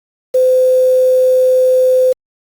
sine tone with quantisation, 512 Hz, C5, 38 cents flat, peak -7 dBFS, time 0.34-2.13 s, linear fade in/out 10 ms, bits 5, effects Opus 48 kbps

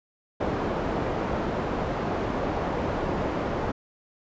white low-pass noise, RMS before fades -28 dBFS, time 0.4-3.72 s, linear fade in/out 10 ms, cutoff 690 Hz, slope 12 dB/octave, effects resampled to 16000 Hz

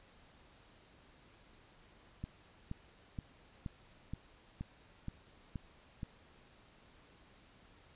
click train, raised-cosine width 5 ms, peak -28 dBFS, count 9, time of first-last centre 2.24-6.031 s, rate 2.11 Hz, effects pink hiss -63 dBFS RMS until 7.95 s + resampled to 8000 Hz

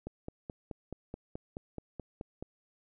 click train, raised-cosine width 2 ms, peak -26 dBFS, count 12, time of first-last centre 0.07-2.425 s, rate 4.67 Hz, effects none

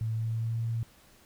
sine tone with pitch glide, 111.7 to 114.77 Hz, A2 to A#2, +27 to -27 cents, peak -28 dBFS, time 0.01-0.83 s, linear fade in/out 0 ms, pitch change +46 cents, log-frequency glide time 0.14-0.59 s, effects pink hiss -59 dBFS RMS until 1.25 s

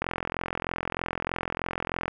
click train, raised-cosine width 0.5 ms, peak -13 dBFS, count 90, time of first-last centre 0.02-2.08 s, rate 43.2 Hz, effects none

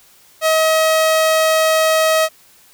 sawtooth tone, 636 Hz, D#5, 38 cents sharp, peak -8 dBFS, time 0.41-2.29 s, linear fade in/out 50 ms, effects white hiss -49 dBFS RMS until 2.73 s

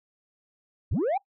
sine linear sweep, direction up, 49 to 830 Hz, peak -20 dBFS, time 0.91-1.18 s, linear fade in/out 10 ms, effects noise-tail reverb RT60 0.1 s tail -21 dB re dry + tanh soft clip ceiling -22 dBFS

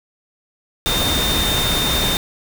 sine tone in noise, 3640 Hz, A#7, 42 cents flat, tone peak -20 dBFS, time 0.86-2.17 s, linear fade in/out 0 ms, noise pink, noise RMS -20 dBFS, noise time 0.86-2.17 s, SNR -3 dB, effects none

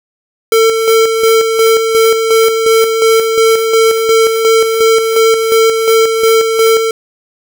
square tone with tremolo, 448.7 Hz, A4, 34 cents sharp, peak -6 dBFS, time 0.52-6.91 s, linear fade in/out 2 ms, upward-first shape square, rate 2.8 Hz, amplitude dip 45%, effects none

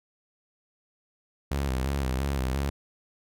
sawtooth tone with vibrato, 67 Hz, C2, 42 cents sharp, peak -22 dBFS, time 1.51-2.7 s, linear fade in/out 5 ms, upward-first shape square, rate 2.9 Hz, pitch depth 70 cents each way, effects none

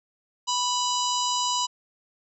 harmonic tone with a mistuned harmonic, 987.8 Hz, B5, in tune, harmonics 1 / 3 / 4 / 5 / 6 / 7 / 8, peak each -26 / -31 / -32 / -33 / -34 / -34 / -35 dBFS, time 0.47-1.67 s, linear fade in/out 20 ms, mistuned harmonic 8, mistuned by -69 cents, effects none

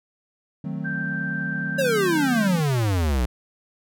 triangle chord, D# diminished seventh, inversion none, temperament equal, 155.56 / 185 / 220 / 261.6 Hz, D#3 / F#3 / A3 / C4, 0 / 0 / 0 / 0 cents, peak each -29 / -29 / -32 / -33 dBFS, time 0.64-2.61 s, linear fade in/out 5 ms
sine tone, 1568 Hz, G6, in tune, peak -27 dBFS, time 0.84-2.48 s, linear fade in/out 20 ms
square exponential sweep, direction down, 567 to 57.5 Hz, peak -20 dBFS, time 1.78-3.26 s, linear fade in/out 10 ms
effects none

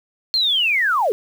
sine linear sweep, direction down, 4283 to 376.5 Hz, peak -15 dBFS, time 0.34-1.12 s, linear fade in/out 0 ms, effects 7-bit

